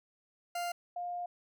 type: tone pair in turn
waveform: 40% pulse / sine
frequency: 698.5 / 706.6 Hz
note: F5 / F5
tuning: 0 / +20 cents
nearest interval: unison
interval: 20 cents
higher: second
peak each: -33 / -35 dBFS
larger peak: first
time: 0.55-0.72 / 0.96-1.26 s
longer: second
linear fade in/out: 5 ms
effects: none